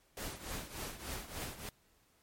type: noise with tremolo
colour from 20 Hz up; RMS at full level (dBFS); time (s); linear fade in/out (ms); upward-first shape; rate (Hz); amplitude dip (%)
pink; -40; 0.17-1.69; 2; triangle; 3.4; 80
effects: pink hiss -70 dBFS RMS until 2.22 s + MP3 64 kbps